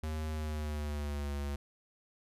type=tone with pitch glide; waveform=square; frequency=77.78 to 71.32 Hz; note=D#2 to C#2; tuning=0 to +50 cents; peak=-35 dBFS; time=0.03-1.56 s; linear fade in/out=5 ms; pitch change=-150 cents; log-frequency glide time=0.31-1.33 s; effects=resampled to 32000 Hz